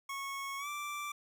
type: tone with pitch glide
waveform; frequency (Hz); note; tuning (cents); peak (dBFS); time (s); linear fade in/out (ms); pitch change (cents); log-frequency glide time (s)
25% pulse; 1100 to 1172.2; C#6 to D6; -14 to -4; -34; 0.09-1.12; 5; +110; 0.58-0.68
effects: none